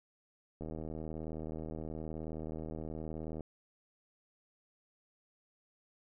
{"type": "click train", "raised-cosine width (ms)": 2, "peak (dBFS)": -29, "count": 222, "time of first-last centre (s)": [0.61, 3.407], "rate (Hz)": 79, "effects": []}